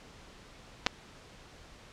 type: clicks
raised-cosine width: 0.2 ms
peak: -8 dBFS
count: 2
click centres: 0.864 / 0.868 s
effects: pink hiss -53 dBFS RMS until 1.92 s + low-pass 6000 Hz 12 dB/octave